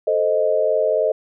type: chord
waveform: sine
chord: A diminished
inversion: none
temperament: equal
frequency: 440 / 523.3 / 622.3 Hz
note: A4 / C5 / Eb5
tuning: 0 / 0 / 0 cents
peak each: -21 / -21 / -18 dBFS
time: 0.07-1.12 s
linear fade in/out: 5 ms
effects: none